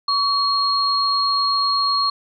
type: tone pair together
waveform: sine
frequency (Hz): 1130 / 4266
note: C#6 / C8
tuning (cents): +33 / +33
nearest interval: octave + major seventh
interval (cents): 2300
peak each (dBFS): -19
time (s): 0.08-2.1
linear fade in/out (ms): 5
effects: none